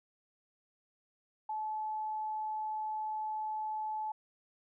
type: tone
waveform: sine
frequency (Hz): 863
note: A5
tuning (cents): -34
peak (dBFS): -34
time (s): 1.49-4.12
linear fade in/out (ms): 5
effects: none